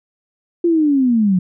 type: linear sweep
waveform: sine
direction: down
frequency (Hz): 349.2 to 176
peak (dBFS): -11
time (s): 0.64-1.39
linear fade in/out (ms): 5
effects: none